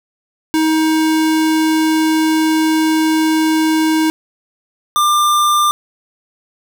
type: tone pair in turn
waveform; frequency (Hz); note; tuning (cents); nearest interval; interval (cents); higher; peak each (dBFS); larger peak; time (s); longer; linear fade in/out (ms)
square; 316.1 / 1193.4; D#4 / D6; +27 / +27; octave + major seventh; 2300; second; -12 / -11; second; 0.54-4.1 / 4.96-5.71; first; 0
effects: none